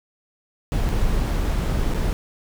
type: noise with dropouts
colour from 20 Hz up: brown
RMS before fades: -21 dBFS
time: 0.72-2.13 s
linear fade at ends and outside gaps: 0 ms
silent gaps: 0.89-0.894 / 1.937-1.945 s
effects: none